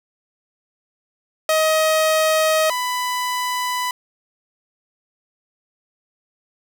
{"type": "tone pair in turn", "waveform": "sawtooth", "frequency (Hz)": [630, 995.7], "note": ["D#5", "B5"], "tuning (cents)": [21, 14], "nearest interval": "minor sixth", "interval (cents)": 793, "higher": "second", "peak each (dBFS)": [-11, -17], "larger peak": "first", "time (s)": [[1.49, 2.7], [2.7, 3.91]], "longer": "neither", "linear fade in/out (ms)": 2, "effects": []}